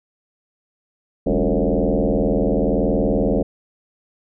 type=tone with frequency modulation; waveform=sine; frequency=130.81 Hz; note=C3; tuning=in tune; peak=-15 dBFS; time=1.26-3.43 s; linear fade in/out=10 ms; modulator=80.9 Hz; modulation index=5.9; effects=none